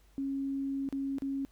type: tone with dropouts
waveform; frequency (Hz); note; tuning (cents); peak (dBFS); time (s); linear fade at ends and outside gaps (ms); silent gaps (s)
sine; 273.7; C#4; -22; -31; 0.18-1.45; 0; 0.889-0.926 / 1.184-1.221
effects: added 50 Hz sine -59 dBFS peak until 1.51 s + pink hiss -68 dBFS RMS until 1.51 s